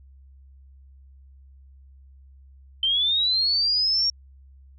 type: linear sweep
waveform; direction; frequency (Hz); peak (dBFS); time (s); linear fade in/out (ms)
sine; up; 3083 to 5588; -19; 2.83-4.1; 2
effects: added 67 Hz sine -47 dBFS peak until 4.78 s